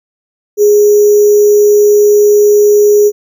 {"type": "tone with sample-and-hold", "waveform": "sine", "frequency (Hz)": 415.2, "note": "G#4", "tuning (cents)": 0, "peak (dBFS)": -3, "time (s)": [0.57, 3.12], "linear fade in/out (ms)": 50, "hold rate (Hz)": 6300, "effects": []}